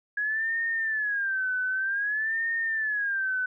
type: tone with vibrato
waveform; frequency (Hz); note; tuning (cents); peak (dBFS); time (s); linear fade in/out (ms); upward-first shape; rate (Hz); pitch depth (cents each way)
sine; 1661.2; G#6; 0; -25; 0.17-3.46; 5; sine; 0.53; 170
effects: none